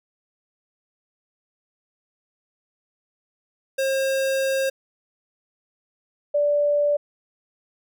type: tone pair in turn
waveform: square / sine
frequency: 536 / 583.8 Hz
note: C5 / D5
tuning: +42 / -10 cents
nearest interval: minor second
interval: 148 cents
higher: second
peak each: -21 / -17 dBFS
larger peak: second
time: 3.78-4.7 / 6.34-6.97 s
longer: first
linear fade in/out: 10 ms
effects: none